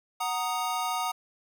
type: chord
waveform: square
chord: D# minor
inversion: first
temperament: equal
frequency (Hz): 740 / 932.3 / 1244.5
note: F#5 / A#5 / D#6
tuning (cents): 0 / 0 / 0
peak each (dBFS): -33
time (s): 0.2-1.12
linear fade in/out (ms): 10
effects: none